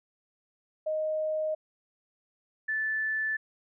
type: tone pair in turn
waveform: sine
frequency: 622.3 / 1751 Hz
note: D#5 / A6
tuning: 0 / -9 cents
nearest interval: octave + tritone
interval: 1791 cents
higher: second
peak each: -27 / -27 dBFS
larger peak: neither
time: 0.86-1.55 / 2.68-3.37 s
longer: neither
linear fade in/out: 10 ms
effects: none